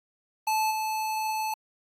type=tone with level steps; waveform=square; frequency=870 Hz; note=A5; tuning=20 cents flat; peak=-24 / -28 dBFS; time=0.47-1.54 s; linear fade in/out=5 ms; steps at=0.7 s; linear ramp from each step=20 ms; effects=AAC 48 kbps